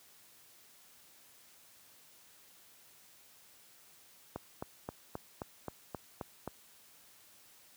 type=click train; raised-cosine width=1 ms; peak=-24 dBFS; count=9; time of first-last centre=4.36-6.476 s; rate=3.78 Hz; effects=white hiss -61 dBFS RMS until 7.76 s + high-pass 60 Hz 12 dB/octave